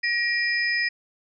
sine tone cluster, 1898 / 2382 / 5020 Hz, A#6 / D7 / D#8, +31 / +24 / +15 cents, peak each -23 / -28 / -29 dBFS, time 0.03-0.89 s, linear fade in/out 10 ms, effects none

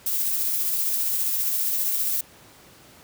violet noise with tremolo, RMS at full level -23 dBFS, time 0.06-2.21 s, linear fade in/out 5 ms, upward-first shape triangle, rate 15 Hz, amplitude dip 30%, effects pink hiss -50 dBFS RMS until 3.03 s + high-pass 80 Hz 12 dB/octave

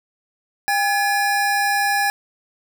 square tone pair together, 804 / 1703.6 Hz, G5 / G#6, +44 / +44 cents, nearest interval octave + minor second, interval 1300 cents, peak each -20 / -21 dBFS, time 0.68-2.1 s, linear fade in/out 0 ms, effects none

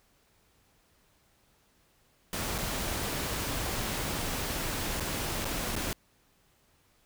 pink noise with dropouts, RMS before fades -33 dBFS, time 2.33-5.93 s, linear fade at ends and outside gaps 1 ms, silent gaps 2.581-2.585 / 4.999-5.005 / 5.446-5.453 / 5.755-5.763 s, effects pink hiss -67 dBFS RMS until 7.05 s

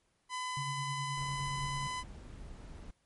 sawtooth tone, 1008 Hz, B5, 35 cents sharp, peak -32 dBFS, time 0.29-2.04 s, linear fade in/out 50 ms
sine tone with tremolo, 138.59 Hz, C#3, in tune, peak -36 dBFS, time 0.57-1.87 s, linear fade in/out 0 ms, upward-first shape sine, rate 9.6 Hz, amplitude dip 50%
brown noise, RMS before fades -47 dBFS, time 1.17-2.91 s, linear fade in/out 5 ms
effects pink hiss -75 dBFS RMS until 3.05 s + MP3 48 kbps

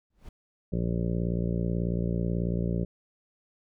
brown noise with exponential growth, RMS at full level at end -40 dBFS, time 0.1-0.29 s, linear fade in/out 5 ms, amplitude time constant 40 ms
harmonic tone, 58.27 Hz, A#1, in tune, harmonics 1 / 2 / 3 / 4 / 5 / 6 / 7 / 8 / 9 / 10, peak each -32 / -32 / -29 / -39 / -41 / -40 / -38 / -45 / -42 / -44 dBFS, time 0.72-2.85 s, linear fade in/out 10 ms
effects none

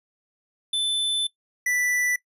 square tone pair in turn, 3520 / 1975.5 Hz, A7 / B6, 0 / 0 cents, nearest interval minor seventh, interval 1000 cents, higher first, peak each -22 dBFS, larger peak neither, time 0.73-1.27 / 1.66-2.16 s, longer first, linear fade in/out 5 ms, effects noise-tail reverb RT60 0.1 s tail -20 dB re dry + resampled to 32000 Hz

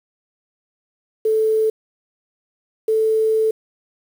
sine tone pair in turn, 438 / 439.6 Hz, A4 / A4, -8 / -2 cents, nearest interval unison, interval 6 cents, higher second, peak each -14 dBFS, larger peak neither, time 1.25-1.7 / 2.88-3.51 s, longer second, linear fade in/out 5 ms, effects 7-bit

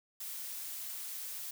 blue noise, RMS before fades -42 dBFS, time 0.2-1.51 s, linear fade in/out 5 ms, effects none

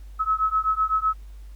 sine beating tone pair, 1286 / 1293.9 Hz, E6 / E6, -43 / -33 cents, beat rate 7.9 Hz, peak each -23 dBFS, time 0.19-1.14 s, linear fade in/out 20 ms, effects added 50 Hz sine -38 dBFS peak until 1.55 s + pink hiss -60 dBFS RMS until 1.55 s

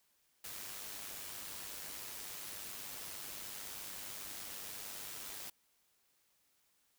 white noise with amplitude modulation, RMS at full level -44 dBFS, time 0.44-5.5 s, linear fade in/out 5 ms, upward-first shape sine, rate 100 Hz, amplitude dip 50%, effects white hiss -75 dBFS RMS until 6.98 s

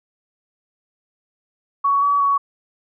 sine tone with pitch steps, 1120 / 1139 / 1122 Hz, C#6 / C#6 / C#6, +18 / +47 / +21 cents, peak -14 dBFS, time 1.84-2.38 s, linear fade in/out 10 ms, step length 180 ms, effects none

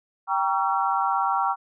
sine chord, G diminished seventh, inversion none, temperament just, 784 / 940.8 / 1128.9 / 1354.7 Hz, G5 / Bb5 / Db6 / Fb6, 0 / +16 / +31 / +47 cents, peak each -25 / -26 / -27 / -27 dBFS, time 0.27-1.56 s, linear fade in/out 50 ms, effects none

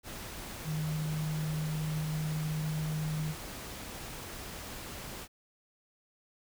sine tone in noise, 154.9 Hz, D#3, 7 cents flat, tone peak -31 dBFS, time 0.64-3.35 s, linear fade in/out 50 ms, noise pink, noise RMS -43 dBFS, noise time 0.03-5.28 s, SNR +9 dB, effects none

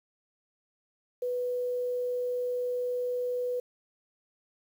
sine tone with quantisation, 493.9 Hz, B4, in tune, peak -28 dBFS, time 1.22-3.6 s, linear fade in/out 5 ms, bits 9, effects none

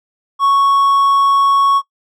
triangle tone, 1108.7 Hz, C#6, in tune, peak -7 dBFS, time 0.39-1.82 s, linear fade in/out 50 ms, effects noise-tail reverb RT60 0.1 s tail -22 dB re dry

